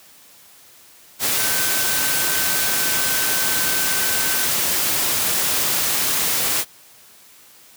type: tone in noise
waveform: sine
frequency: 1533 Hz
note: G6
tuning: 39 cents flat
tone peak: -28 dBFS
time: 1.35-4.49 s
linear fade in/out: 50 ms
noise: white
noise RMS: -20 dBFS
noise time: 1.19-6.65 s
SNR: -11 dB
effects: white hiss -48 dBFS RMS until 7.76 s + high-pass 80 Hz 12 dB/octave